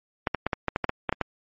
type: clicks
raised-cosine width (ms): 0.5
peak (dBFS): -9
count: 11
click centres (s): 0.272 / 0.347 / 0.466 / 0.532 / 0.683 / 0.761 / 0.843 / 0.894 / 1.093 / 1.126 / 1.213
effects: MP3 32 kbps